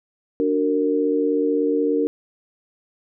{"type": "chord", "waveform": "sine", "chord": "D augmented", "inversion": "none", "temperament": "equal with one note detuned", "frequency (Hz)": [293.7, 370, 460.3], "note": ["D4", "F#4", "A#4"], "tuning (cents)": [0, 0, -22], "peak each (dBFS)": [-21, -26, -20], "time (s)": [0.4, 2.07], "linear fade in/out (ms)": 0, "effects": []}